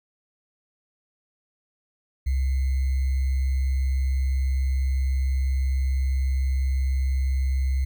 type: tone with sample-and-hold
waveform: sine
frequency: 66.1 Hz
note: C2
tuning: 18 cents sharp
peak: -20 dBFS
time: 2.26-7.85 s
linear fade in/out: 10 ms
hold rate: 2100 Hz
effects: none